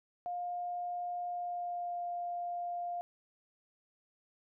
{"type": "tone with pitch glide", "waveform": "sine", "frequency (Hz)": [708, 701.1], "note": ["F5", "F5"], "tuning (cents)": [23, 7], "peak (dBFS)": -35, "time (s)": [0.26, 3.01], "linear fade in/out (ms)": 0, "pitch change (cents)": -16, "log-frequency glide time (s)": [1.27, 2.03], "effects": []}